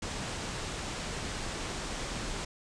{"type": "low-pass noise", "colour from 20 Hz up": "pink", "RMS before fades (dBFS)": -37, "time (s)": [0.02, 2.45], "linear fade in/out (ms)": 5, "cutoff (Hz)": 8800, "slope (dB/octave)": 48, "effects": []}